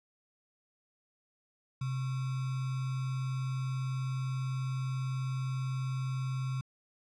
sine tone with sample-and-hold, 130.81 Hz, C3, in tune, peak -31 dBFS, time 1.81-6.61 s, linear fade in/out 5 ms, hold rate 1225 Hz, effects low-pass 7000 Hz 12 dB/octave

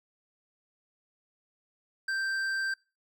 sine tone with hard clipping, 1568 Hz, G6, in tune, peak -30 dBFS, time 2.08-2.74 s, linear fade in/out 5 ms, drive 8 dB, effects noise-tail reverb RT60 0.3 s tail -24 dB re dry

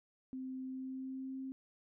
sine tone with pitch glide, 260.2 to 264.9 Hz, C4 to C4, -9 to +22 cents, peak -40 dBFS, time 0.33-1.52 s, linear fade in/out 0 ms, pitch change +31 cents, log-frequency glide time 0.63-1.39 s, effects none

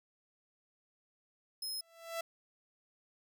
sawtooth tone, 5140 Hz, E8, 45 cents flat, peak -35 dBFS, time 1.62-1.81 s, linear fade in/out 5 ms
sawtooth tone with exponential growth, 665 Hz, E5, 15 cents sharp, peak -30 dBFS, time 1.79-2.21 s, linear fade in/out 5 ms, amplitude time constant 91 ms
effects none

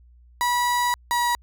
35% pulse tone pair in turn, 973 / 962.4 Hz, B5 / B5, -26 / -45 cents, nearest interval unison, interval 19 cents, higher first, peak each -18 / -18 dBFS, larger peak neither, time 0.41-0.94 / 1.11-1.35 s, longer first, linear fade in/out 0 ms, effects added 60 Hz sine -49 dBFS peak until 1.42 s

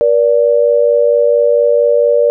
sine tone pair together, 477.6 / 582 Hz, A#4 / D5, +42 / -16 cents, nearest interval minor third, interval 342 cents, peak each -10 dBFS, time 0.01-2.3 s, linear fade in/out 0 ms, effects none

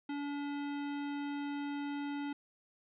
square tone, 286.5 Hz, D4, 43 cents flat, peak -37 dBFS, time 0.09-2.33 s, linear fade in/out 5 ms, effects resampled to 8000 Hz + 13-bit

